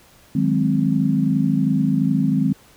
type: chord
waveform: sine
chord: Ab dominant seventh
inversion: second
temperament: equal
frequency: 155.56 / 185 / 207.7 / 261.6 Hz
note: Eb3 / Gb3 / Ab3 / C4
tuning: 0 / 0 / 0 / 0 cents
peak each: -21 / -23 / -21 / -20 dBFS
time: 0.35-2.53 s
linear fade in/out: 5 ms
effects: pink hiss -51 dBFS RMS until 2.76 s